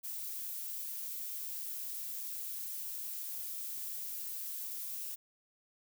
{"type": "noise", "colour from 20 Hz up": "violet", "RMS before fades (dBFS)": -41, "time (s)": [0.03, 5.16], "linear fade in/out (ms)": 20, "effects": []}